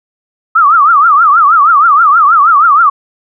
sine tone with vibrato, 1248 Hz, D#6, 5 cents sharp, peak -3 dBFS, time 0.55-2.9 s, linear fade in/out 10 ms, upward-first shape triangle, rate 6.3 Hz, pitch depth 220 cents each way, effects none

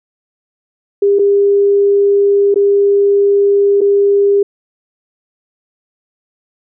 sine tone with dropouts, 401.9 Hz, G4, 43 cents sharp, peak -7 dBFS, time 1.02-4.43 s, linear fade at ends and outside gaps 5 ms, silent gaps 1.188-1.192 / 2.543-2.558 / 3.808-3.814 s, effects none

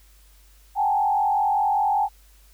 sine tone with frequency modulation, 820 Hz, G#5, 22 cents flat, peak -18 dBFS, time 0.75-2.09 s, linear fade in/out 50 ms, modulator 45.1 Hz, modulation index 1.2, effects added 50 Hz sine -51 dBFS peak until 2.53 s + white hiss -58 dBFS RMS until 2.53 s

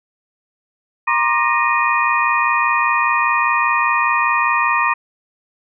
sine tone cluster, 949 / 1069 / 1194 / 1861 / 2467 Hz, A#5 / C6 / D6 / A#6 / D#7, +31 / +37 / +28 / -3 / -15 cents, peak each -20 dBFS, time 1.07-4.94 s, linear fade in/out 10 ms, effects none

